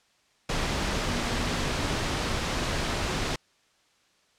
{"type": "tone in noise", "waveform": "sine", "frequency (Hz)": 239.4, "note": "A#3", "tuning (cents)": 46, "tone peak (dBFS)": -36, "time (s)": [1.09, 1.61], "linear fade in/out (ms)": 5, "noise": "pink", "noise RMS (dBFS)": -28, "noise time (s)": [0.49, 3.36], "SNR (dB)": -11, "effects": ["white hiss -65 dBFS RMS until 4.38 s", "low-pass 6000 Hz 12 dB/octave"]}